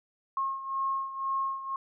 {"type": "beating tone pair", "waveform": "sine", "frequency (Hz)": [1079, 1081], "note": ["C#6", "C#6"], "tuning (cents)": [-47, -44], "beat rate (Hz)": 2, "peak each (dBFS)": [-30, -35], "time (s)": [0.37, 1.76], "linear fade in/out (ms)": 2, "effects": []}